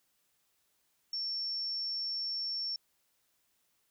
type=tone; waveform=sine; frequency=5440 Hz; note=F8; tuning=46 cents flat; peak=-33 dBFS; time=1.13-2.76 s; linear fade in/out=2 ms; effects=white hiss -75 dBFS RMS until 3.9 s